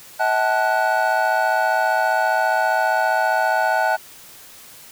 triangle tone cluster, 642 / 757 / 872 / 1477 Hz, E5 / F#5 / A5 / F#6, -46 / +39 / -16 / -3 cents, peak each -20 dBFS, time 0.19-3.97 s, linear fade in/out 20 ms, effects white hiss -43 dBFS RMS until 4.91 s

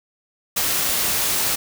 white noise, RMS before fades -21 dBFS, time 0.56-1.56 s, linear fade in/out 10 ms, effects none

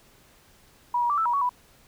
sine tone with pitch steps, 968 / 956 / 1164 / 1320 / 960 / 1121 / 987 Hz, B5 / A#5 / D6 / E6 / B5 / C#6 / B5, -35 / +43 / -16 / +2 / -49 / +19 / -1 cents, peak -21 dBFS, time 0.94-1.493 s, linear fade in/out 5 ms, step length 79 ms, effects pink hiss -57 dBFS RMS until 1.87 s

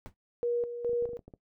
brown noise with exponential decay, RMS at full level -38 dBFS, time 0.06-0.14 s, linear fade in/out 0 ms, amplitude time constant 17 ms
sine tone with tremolo, 477.6 Hz, A#4, 42 cents sharp, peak -26 dBFS, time 0.43-1.17 s, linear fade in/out 0 ms, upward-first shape square, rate 2.4 Hz, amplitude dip 65%
clicks, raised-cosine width 2 ms, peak -34 dBFS, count 9, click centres 0.894 / 0.932 / 1.024 / 1.057 / 1.091 / 1.133 / 1.192 / 1.28 / 1.338 s
effects noise-tail reverb RT60 0.1 s tail -18 dB re dry

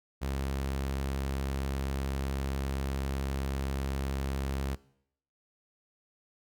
sawtooth tone, 67.8 Hz, C#2, 38 cents flat, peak -27 dBFS, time 0.21-4.76 s, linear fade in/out 20 ms, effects noise-tail reverb RT60 0.7 s tail -20 dB re dry

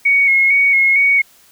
sine tone with vibrato, 2200 Hz, C#7, 14 cents flat, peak -9 dBFS, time 0.05-1.22 s, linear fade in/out 10 ms, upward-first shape square, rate 2.2 Hz, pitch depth 28 cents each way, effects white hiss -49 dBFS RMS until 1.51 s

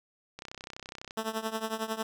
click train, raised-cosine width 0.2 ms, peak -24 dBFS, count 24, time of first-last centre 0.39-1.109 s, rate 32 Hz
10% pulse tone with tremolo, 221.3 Hz, A3, 10 cents sharp, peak -20 dBFS, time 1.17-2.03 s, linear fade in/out 5 ms, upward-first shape triangle, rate 11 Hz, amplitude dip 90%
effects none

